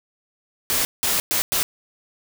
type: noise bursts at uneven times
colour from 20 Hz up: white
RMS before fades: -21 dBFS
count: 4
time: 0.7-0.85 / 1.03-1.2 / 1.31-1.42 / 1.52-1.63 s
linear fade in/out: 0 ms
effects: none